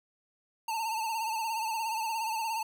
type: tone with vibrato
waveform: square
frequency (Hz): 893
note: A5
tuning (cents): +25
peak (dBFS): -31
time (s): 0.68-2.63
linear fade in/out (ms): 5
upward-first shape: sine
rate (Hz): 17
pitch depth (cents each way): 65
effects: none